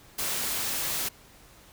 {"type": "noise", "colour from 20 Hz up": "white", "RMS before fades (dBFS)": -30, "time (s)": [0.18, 1.09], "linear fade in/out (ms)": 10, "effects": ["pink hiss -54 dBFS RMS until 1.72 s"]}